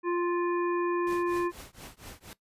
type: harmonic tone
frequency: 349.2 Hz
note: F4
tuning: in tune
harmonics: 1 / 3 / 5 / 7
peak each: -26 / -33 / -40 / -43 dBFS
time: 0.03-1.52 s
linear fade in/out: 50 ms
type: noise with tremolo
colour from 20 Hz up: pink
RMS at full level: -43 dBFS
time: 1.07-2.33 s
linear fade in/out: 0 ms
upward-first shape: triangle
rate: 4.2 Hz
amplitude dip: 100%
effects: noise-tail reverb RT60 0.1 s tail -18 dB re dry + resampled to 32000 Hz